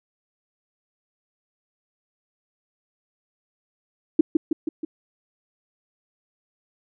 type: tone with echo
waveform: sine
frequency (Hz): 316.3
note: D#4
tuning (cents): +29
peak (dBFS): -9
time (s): 4.19-4.21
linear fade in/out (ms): 5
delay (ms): 160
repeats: 4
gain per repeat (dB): -4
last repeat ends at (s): 4.85
effects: none